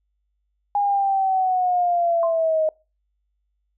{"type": "linear sweep", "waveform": "sine", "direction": "down", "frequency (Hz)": [819, 622.3], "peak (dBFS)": -17, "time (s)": [0.75, 2.69], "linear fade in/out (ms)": 2}
{"type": "tone with exponential decay", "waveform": "sine", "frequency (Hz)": 1046.5, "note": "C6", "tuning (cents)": 0, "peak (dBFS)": -24, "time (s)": [2.23, 2.48], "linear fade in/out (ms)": 1, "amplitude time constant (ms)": 53}
{"effects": ["noise-tail reverb RT60 0.3 s tail -25 dB re dry", "added 50 Hz sine -69 dBFS peak until 3.77 s"]}